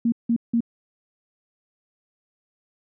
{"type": "tone bursts", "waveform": "sine", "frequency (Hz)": 233.1, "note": "A#3", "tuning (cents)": 0, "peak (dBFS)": -17, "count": 3, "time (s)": [0.05, 0.606], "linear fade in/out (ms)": 5, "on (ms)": 72, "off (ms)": 170, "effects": []}